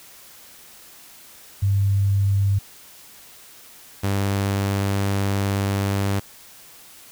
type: tone pair in turn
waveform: sine / sawtooth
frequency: 99.1 / 99.1 Hz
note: G2 / G2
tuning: +19 / +19 cents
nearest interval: unison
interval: 0 cents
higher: neither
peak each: -16 dBFS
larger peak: neither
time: 1.62-2.59 / 4.03-6.2 s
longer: second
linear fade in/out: 10 ms
effects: white hiss -46 dBFS RMS until 7.11 s